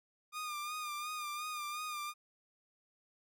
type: tone with vibrato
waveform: sawtooth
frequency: 1212 Hz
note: D#6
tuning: 46 cents flat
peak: -35 dBFS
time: 0.32-2.14 s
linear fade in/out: 50 ms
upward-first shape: sine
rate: 2.8 Hz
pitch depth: 44 cents each way
effects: none